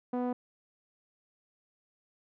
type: tone with low-pass filter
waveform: sawtooth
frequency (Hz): 247.6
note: B3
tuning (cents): +5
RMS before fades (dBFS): -32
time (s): 0.13-0.33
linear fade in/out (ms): 5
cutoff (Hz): 790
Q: 1.2
effects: none